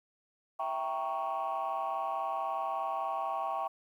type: chord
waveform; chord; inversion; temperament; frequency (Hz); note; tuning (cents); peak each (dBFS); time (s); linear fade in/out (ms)
sine; E diminished seventh; none; equal; 659.3 / 784 / 932.3 / 1108.7; E5 / G5 / Bb5 / Db6; 0 / 0 / 0 / 0; -37 / -34 / -38 / -35; 0.59-3.68; 10
effects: tanh soft clip ceiling -26 dBFS + 11-bit